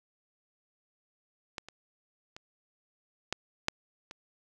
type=clicks; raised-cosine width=0.2 ms; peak=-19 / -28 / -27 / -13 / -9 / -26 dBFS; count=6; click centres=1.582 / 1.686 / 2.365 / 3.326 / 3.684 / 4.111 s; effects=none